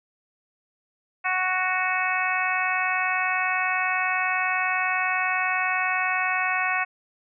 harmonic tone, 370 Hz, F#4, in tune, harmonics 2 / 3 / 4 / 5 / 6 / 7, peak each -29 / -29 / -29 / -29 / -29 / -29 dBFS, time 1.24-6.85 s, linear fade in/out 20 ms, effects none

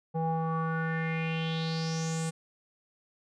square tone with low-pass filter sweep, 162.2 Hz, E3, 28 cents flat, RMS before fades -31 dBFS, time 0.14-2.31 s, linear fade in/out 20 ms, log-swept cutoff 690 to 8700 Hz, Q 5.3, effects none

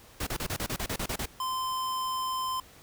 pink noise bursts, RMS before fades -32 dBFS, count 11, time 0.2-1.258 s, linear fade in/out 5 ms, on 68 ms, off 31 ms
square tone, 1034 Hz, C6, 21 cents flat, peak -30 dBFS, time 1.4-2.6 s, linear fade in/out 2 ms
effects pink hiss -54 dBFS RMS until 2.82 s

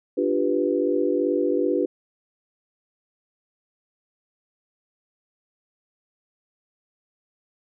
sine chord, G dominant seventh, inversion second, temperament equal, 293.7 / 349.2 / 392 / 493.9 Hz, D4 / F4 / G4 / B4, 0 / 0 / 0 / 0 cents, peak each -25 dBFS, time 0.17-1.86 s, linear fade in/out 10 ms, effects none

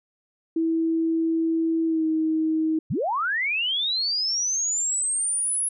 sine tone with pitch glide, 326.5 to 316.8 Hz, E4 to D#4, -17 to +31 cents, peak -20 dBFS, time 0.56-2.79 s, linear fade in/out 5 ms, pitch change -52 cents, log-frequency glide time 1.86-2.05 s
sine linear sweep, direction up, 85.5 to 10600 Hz, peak -22 dBFS, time 2.9-5.69 s, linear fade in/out 10 ms
effects none

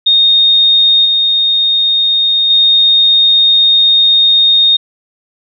sine tone with level steps, 3696 Hz, A#7, 16 cents flat, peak -5 / -8 / -5 dBFS, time 0.06-4.77 s, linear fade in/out 10 ms, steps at 1.05 / 2.5 s, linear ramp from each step 5 ms, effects none

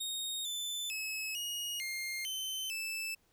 sawtooth tone with pitch steps, 3722 / 3521 / 2580 / 2880 / 2119 / 3071 / 2635 Hz, A#7 / A7 / E7 / F#7 / C7 / G7 / E7, -3 / 0 / -38 / -47 / +21 / -36 / -1 cents, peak -33 dBFS, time 0-3.15 s, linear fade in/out 10 ms, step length 450 ms, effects pink hiss -72 dBFS RMS until 3.32 s

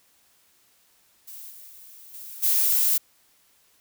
violet noise with level steps, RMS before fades -41 / -45 / -47 / -40 / -21 dBFS, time 1.27-2.98 s, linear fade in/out 10 ms, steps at 1.49 / 1.67 / 2.13 / 2.42 s, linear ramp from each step 20 ms, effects white hiss -62 dBFS RMS until 3.8 s

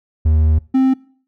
triangle tone pair in turn, 78 / 263 Hz, D#2 / C4, +5 / +9 cents, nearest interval octave + major sixth, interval 2104 cents, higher second, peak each -8 dBFS, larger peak neither, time 0.25-0.59 / 0.74-0.94 s, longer first, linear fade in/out 10 ms, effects noise-tail reverb RT60 0.5 s tail -23 dB re dry

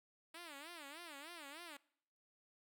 5% pulse tone with vibrato, 311 Hz, D#4, 1 cent flat, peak -39 dBFS, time 0.34-1.77 s, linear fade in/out 5 ms, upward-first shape sine, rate 3.3 Hz, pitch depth 210 cents each way, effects noise-tail reverb RT60 0.7 s tail -23 dB re dry

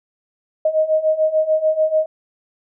sine beating tone pair, 622 / 628.8 Hz, D#5 / D#5, -1 / +18 cents, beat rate 6.8 Hz, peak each -19 / -16 dBFS, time 0.65-2.06 s, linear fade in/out 5 ms, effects none

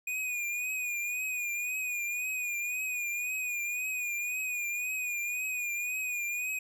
square tone with vibrato, 2460 Hz, D#7, 20 cents flat, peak -32 dBFS, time 0.07-6.59 s, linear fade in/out 5 ms, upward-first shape triangle, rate 1.9 Hz, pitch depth 64 cents each way, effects none

